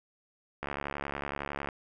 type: click train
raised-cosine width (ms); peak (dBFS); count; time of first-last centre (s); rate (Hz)
0.5; -19; 76; 0.63-1.688; 70.9
effects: none